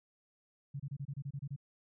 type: tone bursts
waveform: sine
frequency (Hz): 139.5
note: C#3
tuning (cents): +11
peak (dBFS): -37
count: 10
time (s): 0.74-1.563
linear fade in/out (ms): 10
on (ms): 58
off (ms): 27
effects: none